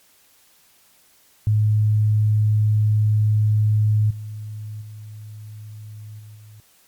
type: tone with level steps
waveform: sine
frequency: 106.7 Hz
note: G#2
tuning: 47 cents sharp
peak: -14 / -29 / -34 / -38 / -41 dBFS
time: 1.47-6.6 s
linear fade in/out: 0 ms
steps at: 4.1 / 4.81 / 6.19 / 6.35 s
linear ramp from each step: 10 ms
effects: white hiss -56 dBFS RMS until 6.87 s + MP3 96 kbps